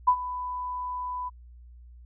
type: tone with ADSR envelope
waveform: sine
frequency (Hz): 996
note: B5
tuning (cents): +14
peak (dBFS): -14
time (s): 0.07-1.3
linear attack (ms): 12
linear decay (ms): 72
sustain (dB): -16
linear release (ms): 24
effects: added 60 Hz sine -46 dBFS peak until 2.05 s